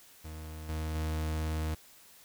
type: tone with level steps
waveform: 40% pulse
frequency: 78.4 Hz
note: D#2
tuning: 14 cents sharp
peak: -40 / -32 / -30 dBFS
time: 0.24-1.75 s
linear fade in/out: 10 ms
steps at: 0.69 / 0.95 s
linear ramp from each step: 2 ms
effects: white hiss -57 dBFS RMS until 2.24 s